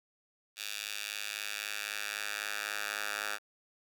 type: tone with high-pass filter sweep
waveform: 10% pulse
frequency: 103.83 Hz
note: G#2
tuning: in tune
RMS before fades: -38 dBFS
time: 0.56-3.39 s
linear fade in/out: 50 ms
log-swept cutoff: 3000 to 1300 Hz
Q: 1.3
effects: none